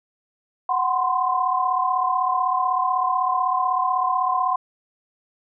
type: tone cluster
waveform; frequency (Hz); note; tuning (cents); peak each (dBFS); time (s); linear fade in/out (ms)
sine; 741 / 1020 / 1056; F#5 / C6 / C6; +2 / -44 / +16; -23; 0.69-4.56; 5
effects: none